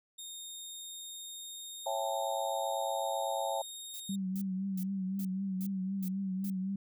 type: tone with pitch glide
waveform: 20% pulse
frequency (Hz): 3687 to 3711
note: A#7 to A#7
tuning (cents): -20 to -9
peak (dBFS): -37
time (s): 0.18-4.16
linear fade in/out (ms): 10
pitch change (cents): +11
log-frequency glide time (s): 0.48-3.98
type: chord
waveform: sine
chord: A dominant seventh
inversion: first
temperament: just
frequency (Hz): 550 / 660 / 792 / 880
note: C#5 / E5 / G5 / A5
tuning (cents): -14 / +2 / +18 / 0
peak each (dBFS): -37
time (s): 1.86-3.62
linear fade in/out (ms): 5
type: noise bursts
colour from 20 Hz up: violet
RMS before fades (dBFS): -46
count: 7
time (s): 3.94-6.499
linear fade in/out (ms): 0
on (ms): 57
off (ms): 360
type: tone with vibrato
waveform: sine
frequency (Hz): 191.3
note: G3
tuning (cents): -42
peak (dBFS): -32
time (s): 4.09-6.76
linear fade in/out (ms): 5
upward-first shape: triangle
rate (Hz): 3.9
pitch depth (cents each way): 61
effects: none